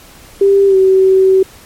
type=tone with pitch glide; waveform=sine; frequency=395.4 to 380.4 Hz; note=G4 to F#4; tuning=+15 to +48 cents; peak=-5 dBFS; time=0.41-1.43 s; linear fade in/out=5 ms; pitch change=-67 cents; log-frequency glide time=0.67-0.76 s; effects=pink hiss -39 dBFS RMS until 1.65 s + MP3 64 kbps